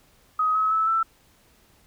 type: tone with pitch steps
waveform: sine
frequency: 1260 / 1282.8 / 1305.9 / 1329.5 Hz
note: D#6 / E6 / E6 / E6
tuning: +21 / -48 / -17 / +14 cents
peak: -19 dBFS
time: 0.39-1.03 s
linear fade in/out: 5 ms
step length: 160 ms
effects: pink hiss -59 dBFS RMS until 1.86 s